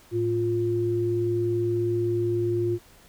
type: tone pair together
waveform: sine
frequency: 110 / 350.6 Hz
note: A2 / F4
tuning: 0 / +7 cents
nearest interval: octave + minor sixth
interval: 2007 cents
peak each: -28 / -23 dBFS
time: 0.11-2.79 s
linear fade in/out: 50 ms
effects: pink hiss -54 dBFS RMS until 3.08 s